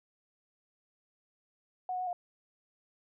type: tone with pitch steps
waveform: sine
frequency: 736 / 731 / 737 / 709 Hz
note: F#5 / F#5 / F#5 / F5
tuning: -9 / -21 / -7 / +26 cents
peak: -32 dBFS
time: 1.89-2.13 s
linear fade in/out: 2 ms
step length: 60 ms
effects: none